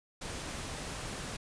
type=noise; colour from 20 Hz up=pink; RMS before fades=-40 dBFS; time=0.21-1.37 s; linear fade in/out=10 ms; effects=resampled to 22050 Hz